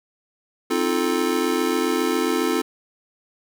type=chord; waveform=square; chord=F dominant seventh; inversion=second; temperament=just; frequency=261.9 / 314.3 / 349.2 / 436.5 Hz; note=C4 / Eb4 / F4 / A4; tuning=+2 / +18 / 0 / -14 cents; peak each=-26 / -27 / -25 / -26 dBFS; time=0.7-2.62 s; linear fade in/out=10 ms; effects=none